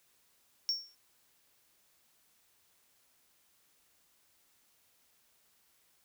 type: tone with exponential decay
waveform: triangle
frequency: 5490 Hz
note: F8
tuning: 31 cents flat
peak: -25 dBFS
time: 0.69-0.95 s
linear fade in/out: 0 ms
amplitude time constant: 56 ms
effects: white hiss -70 dBFS RMS until 6.04 s